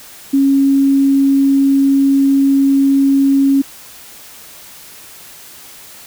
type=tone; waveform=sine; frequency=274.6 Hz; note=C#4; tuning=16 cents flat; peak=-8 dBFS; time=0.33-3.62 s; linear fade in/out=10 ms; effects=white hiss -37 dBFS RMS until 6.06 s